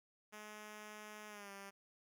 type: tone with pitch glide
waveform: 5% pulse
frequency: 211.9 to 197.71 Hz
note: G#3 to G3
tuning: +35 to +15 cents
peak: -39 dBFS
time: 0.32-1.71 s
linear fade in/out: 20 ms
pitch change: -120 cents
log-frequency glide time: 1.28-1.51 s
effects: none